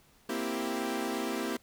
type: chord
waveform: sawtooth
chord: C dominant seventh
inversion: third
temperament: equal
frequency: 233.1 / 261.6 / 329.6 / 392 Hz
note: Bb3 / C4 / E4 / G4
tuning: 0 / 0 / 0 / 0 cents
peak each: -33 dBFS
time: 0.29-1.57 s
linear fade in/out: 5 ms
effects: pink hiss -63 dBFS RMS until 1.62 s